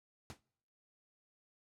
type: noise with exponential decay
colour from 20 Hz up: pink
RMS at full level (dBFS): -45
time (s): 0.3-0.41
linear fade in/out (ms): 0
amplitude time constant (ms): 23
effects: noise-tail reverb RT60 0.8 s tail -26 dB re dry + low-pass 9000 Hz 12 dB/octave